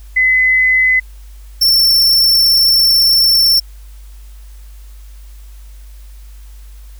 sine / 45% pulse tone pair in turn, 2026 / 5409 Hz, B6 / E8, +44 / +44 cents, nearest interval octave + perfect fourth, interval 1700 cents, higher second, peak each -8 dBFS, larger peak neither, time 0.16-1 / 1.61-3.6 s, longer second, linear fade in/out 10 ms, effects added 50 Hz sine -32 dBFS peak until 6.99 s + white hiss -49 dBFS RMS until 6.99 s

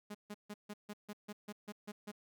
sawtooth tone bursts, 207.7 Hz, G#3, in tune, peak -39 dBFS, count 11, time 0.1-2.117 s, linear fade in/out 10 ms, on 47 ms, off 150 ms, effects none

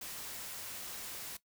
white noise, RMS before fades -44 dBFS, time 0.01-1.37 s, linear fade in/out 5 ms, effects noise-tail reverb RT60 0.1 s tail -17 dB re dry

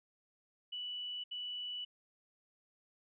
sine tone bursts at uneven times, 2960 Hz, F#7, in tune, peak -39 dBFS, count 2, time 0.72-1.24 / 1.31-1.85 s, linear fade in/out 10 ms, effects none

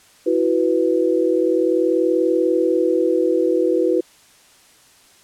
sine chord, E suspended second, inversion none, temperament equal, 329.6 / 370 / 493.9 Hz, E4 / F#4 / B4, 0 / 0 / 0 cents, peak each -19 dBFS, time 0.26-4.01 s, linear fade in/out 10 ms, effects white hiss -51 dBFS RMS until 5.23 s + low-pass 10000 Hz 12 dB/octave

